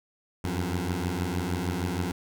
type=beating tone pair; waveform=15% pulse; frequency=85.8 / 92.2 Hz; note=F2 / F#2; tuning=-30 / -6 cents; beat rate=6.4 Hz; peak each=-24 dBFS; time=0.44-2.12 s; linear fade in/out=5 ms; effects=none